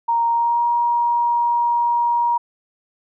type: tone with pitch glide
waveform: sine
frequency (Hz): 932.3 to 948.6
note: A#5 to A#5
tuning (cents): 0 to +30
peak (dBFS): -15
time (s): 0.08-2.38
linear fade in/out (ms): 10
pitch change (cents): +30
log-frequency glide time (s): 0.3-0.66
effects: none